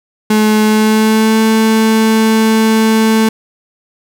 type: tone with pitch glide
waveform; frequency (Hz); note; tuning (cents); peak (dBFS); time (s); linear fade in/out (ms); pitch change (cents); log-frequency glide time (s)
35% pulse; 214.6 to 221; A3 to A3; -43 to +8; -6; 0.3-3.29; 5; +51; 0.64-1.4
effects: none